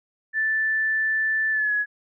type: tone with pitch glide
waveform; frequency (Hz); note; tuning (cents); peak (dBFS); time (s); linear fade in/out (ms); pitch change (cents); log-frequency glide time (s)
sine; 1760 to 1683.4; A6 to G#6; 0 to +23; -20; 0.33-1.86; 50; -77; 1.51-1.73
effects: none